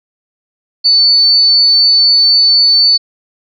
sine tone, 4498 Hz, C#8, 24 cents sharp, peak -5 dBFS, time 0.84-2.98 s, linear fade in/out 20 ms, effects none

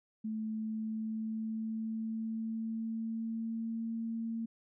sine tone with pitch glide, 218.4 to 227.3 Hz, A3 to A#3, -13 to -43 cents, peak -34 dBFS, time 0.24-4.46 s, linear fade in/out 10 ms, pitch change +70 cents, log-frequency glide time 0.49-3.92 s, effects none

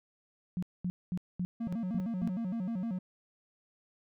sine tone bursts, 179.4 Hz, F3, 47 cents sharp, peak -30 dBFS, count 7, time 0.57-2.275 s, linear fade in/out 0 ms, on 55 ms, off 220 ms
triangle tone with vibrato, 205.5 Hz, G#3, 18 cents flat, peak -30 dBFS, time 1.6-2.99 s, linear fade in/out 10 ms, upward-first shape square, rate 6.5 Hz, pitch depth 200 cents each way
effects none

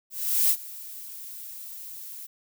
violet noise with ADSR envelope, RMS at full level -20 dBFS, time 0.1-2.27 s, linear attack 400 ms, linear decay 62 ms, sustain -20 dB, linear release 16 ms, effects none

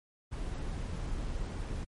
brown noise, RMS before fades -36 dBFS, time 0.31-1.85 s, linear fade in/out 20 ms, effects MP3 48 kbps

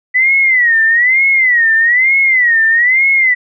sine tone with vibrato, 1973 Hz, B6, 2 cents flat, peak -7 dBFS, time 0.14-3.35 s, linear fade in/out 20 ms, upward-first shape sine, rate 1.1 Hz, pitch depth 170 cents each way, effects none

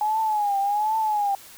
sine tone with vibrato, 836 Hz, G#5, 11 cents sharp, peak -20 dBFS, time 0.01-1.35 s, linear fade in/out 2 ms, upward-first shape triangle, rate 1.3 Hz, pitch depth 110 cents each way, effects white hiss -46 dBFS RMS until 1.57 s

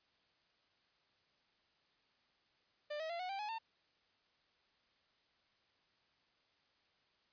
45% pulse tone with pitch steps, 595 / 637.7 / 683.5 / 732.5 / 785.1 / 841.5 / 901.9 Hz, D5 / D#5 / F5 / F#5 / G5 / G#5 / A5, +22 / +42 / -37 / -18 / +2 / +23 / +43 cents, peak -40 dBFS, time 2.9-3.586 s, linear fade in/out 10 ms, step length 98 ms, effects white hiss -75 dBFS RMS until 7.32 s + resampled to 11025 Hz

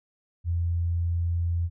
sine tone, 85.4 Hz, F2, 38 cents flat, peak -23 dBFS, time 0.44-1.7 s, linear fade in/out 50 ms, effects none

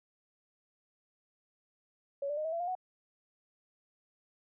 sine tone with pitch steps, 560 / 586.5 / 614.2 / 643.3 / 673.7 / 705.6 / 738.9 Hz, C#5 / D5 / D#5 / E5 / E5 / F5 / F#5, +18 / -2 / -23 / -42 / +38 / +18 / -3 cents, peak -32 dBFS, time 2.22-2.752 s, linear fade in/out 5 ms, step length 76 ms, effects none

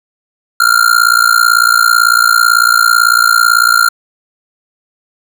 square tone with amplitude modulation, 1396.9 Hz, F6, in tune, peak -3 dBFS, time 0.6-3.89 s, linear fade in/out 5 ms, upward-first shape sine, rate 58 Hz, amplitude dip 95%, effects none

